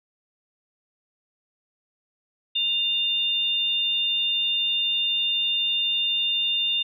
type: tone pair together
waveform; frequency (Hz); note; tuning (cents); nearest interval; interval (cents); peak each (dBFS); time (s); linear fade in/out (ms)
sine; 2800 / 3604; F7 / A7; +4 / +41; major third; 437; -25 / -23; 2.55-6.83; 10
effects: none